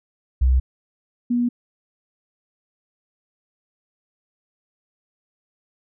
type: tone pair in turn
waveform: sine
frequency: 64 / 241.6 Hz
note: C2 / B3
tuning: -38 / -38 cents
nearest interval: octave + major seventh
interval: 2300 cents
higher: second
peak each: -13 / -17 dBFS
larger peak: first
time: 0.41-0.6 / 1.3-1.49 s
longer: neither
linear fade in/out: 10 ms
effects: none